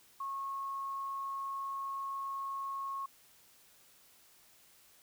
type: tone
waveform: sine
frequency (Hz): 1093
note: C#6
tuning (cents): -25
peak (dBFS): -36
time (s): 0.2-3.06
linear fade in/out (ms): 5
effects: white hiss -63 dBFS RMS until 5.02 s